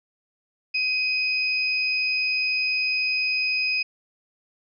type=tone pair together; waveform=sine; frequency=2510 / 5016 Hz; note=D#7 / D#8; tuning=+15 / +13 cents; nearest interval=octave; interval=1198 cents; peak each=-22 / -28 dBFS; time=0.74-3.83 s; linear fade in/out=10 ms; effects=none